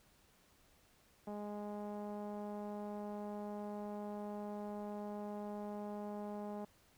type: tone with low-pass filter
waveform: sawtooth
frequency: 207.1 Hz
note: G#3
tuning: 5 cents flat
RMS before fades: -44 dBFS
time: 1.27-6.65 s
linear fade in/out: 5 ms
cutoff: 790 Hz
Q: 2.3
effects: pink hiss -69 dBFS RMS until 6.97 s